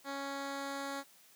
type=tone with low-pass filter sweep; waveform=10% pulse; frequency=277.2 Hz; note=C#4; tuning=in tune; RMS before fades=-40 dBFS; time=0.04-1.04 s; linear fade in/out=50 ms; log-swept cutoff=6000 to 11000 Hz; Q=0.74; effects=white hiss -62 dBFS RMS until 1.35 s + high-pass 150 Hz 12 dB/octave